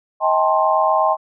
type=chord; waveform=sine; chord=A half-diminished seventh; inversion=second; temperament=just; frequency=633.6 / 792 / 880 / 1056 Hz; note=Eb5 / G5 / A5 / C6; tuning=+31 / +18 / 0 / +16 cents; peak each=-18 / -19 / -21 / -18 dBFS; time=0.2-1.17 s; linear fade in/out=50 ms; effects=none